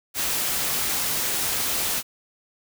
white noise, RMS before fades -25 dBFS, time 0.14-2.03 s, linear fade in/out 50 ms, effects none

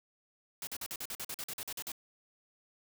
white noise bursts, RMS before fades -40 dBFS, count 14, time 0.62-1.919 s, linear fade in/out 2 ms, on 51 ms, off 45 ms, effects none

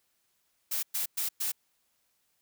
blue noise bursts, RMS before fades -31 dBFS, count 4, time 0.71-1.52 s, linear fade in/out 10 ms, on 120 ms, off 110 ms, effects white hiss -74 dBFS RMS until 2.41 s

